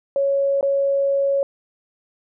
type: tone with dropouts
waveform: sine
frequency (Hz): 554.4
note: C#5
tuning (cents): 0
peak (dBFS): -16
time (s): 0.16-1.43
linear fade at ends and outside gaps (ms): 1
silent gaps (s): 0.61-0.628
effects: none